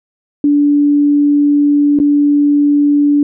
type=tone with dropouts; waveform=sine; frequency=290 Hz; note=D4; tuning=22 cents flat; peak=-7 dBFS; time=0.44-3.23 s; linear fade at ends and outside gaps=2 ms; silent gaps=1.989-1.999 s; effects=none